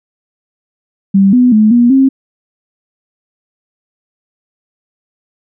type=tone with pitch steps; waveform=sine; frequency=195.5 / 248.7 / 214.8 / 239.9 / 267.6 Hz; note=G3 / B3 / A3 / A#3 / C4; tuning=-4 / +12 / -41 / +50 / +39 cents; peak=-4 dBFS; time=1.14-2.09 s; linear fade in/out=10 ms; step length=190 ms; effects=none